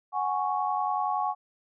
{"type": "chord", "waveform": "sine", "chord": "F# suspended second", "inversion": "none", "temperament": "equal", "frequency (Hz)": [740, 830.6, 1108.7], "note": ["F#5", "G#5", "C#6"], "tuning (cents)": [0, 0, 0], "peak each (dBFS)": [-30, -29, -30], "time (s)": [0.12, 1.35], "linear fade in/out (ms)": 50, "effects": []}